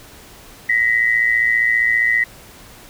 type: tone pair together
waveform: sine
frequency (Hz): 1890 / 2005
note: A#6 / B6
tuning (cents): +23 / +26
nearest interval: minor second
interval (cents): 103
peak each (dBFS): -16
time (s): 0.69-2.24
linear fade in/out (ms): 5
effects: pink hiss -42 dBFS RMS until 2.89 s